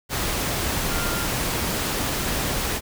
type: tone in noise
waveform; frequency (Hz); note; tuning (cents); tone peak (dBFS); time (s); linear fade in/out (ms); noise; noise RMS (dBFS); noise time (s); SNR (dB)
sine; 1396.9; F6; 0; -31; 0.89-1.27; 50; pink; -25; 0.09-2.81; -9
effects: none